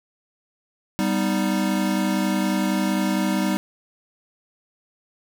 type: chord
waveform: square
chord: G augmented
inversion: none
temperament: equal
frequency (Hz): 196 / 246.9 / 311.1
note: G3 / B3 / D#4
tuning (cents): 0 / 0 / 0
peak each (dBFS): -23 / -28 / -26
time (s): 0.99-3.57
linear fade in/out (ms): 0
effects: none